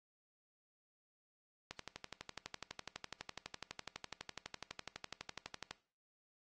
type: click train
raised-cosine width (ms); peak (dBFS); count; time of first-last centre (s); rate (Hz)
0.2; -26; 49; 1.71-5.71; 12
effects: noise-tail reverb RT60 0.4 s tail -18 dB re dry + AAC 32 kbps